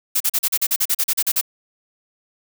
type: noise bursts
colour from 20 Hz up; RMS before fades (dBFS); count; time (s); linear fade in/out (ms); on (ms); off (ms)
blue; -18; 14; 0.15-1.413; 10; 54; 39
effects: none